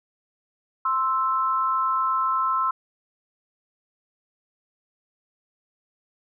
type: tone pair together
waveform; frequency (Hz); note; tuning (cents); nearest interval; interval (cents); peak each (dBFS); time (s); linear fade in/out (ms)
sine; 1046.5 / 1318.5; C6 / E6; 0 / 0; major third; 400; -23; 0.85-2.71; 5
effects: none